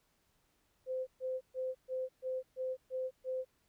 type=tone bursts; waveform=sine; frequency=516 Hz; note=C5; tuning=24 cents flat; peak=-34 dBFS; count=8; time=0.86-3.45 s; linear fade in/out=50 ms; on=210 ms; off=130 ms; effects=pink hiss -75 dBFS RMS until 3.68 s